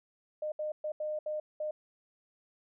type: tone bursts at uneven times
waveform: sine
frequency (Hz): 610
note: D#5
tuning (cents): -34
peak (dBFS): -32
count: 6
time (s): 0.42-0.52 / 0.59-0.72 / 0.84-0.92 / 1-1.19 / 1.26-1.4 / 1.6-1.71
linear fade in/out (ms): 5
effects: none